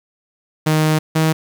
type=tone pair in turn; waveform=sawtooth; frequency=155.56 / 158.65 Hz; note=D#3 / D#3; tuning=0 / +34 cents; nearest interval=unison; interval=34 cents; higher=second; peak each=-9 dBFS; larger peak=neither; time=0.66-0.99 / 1.15-1.33 s; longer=first; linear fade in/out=10 ms; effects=8-bit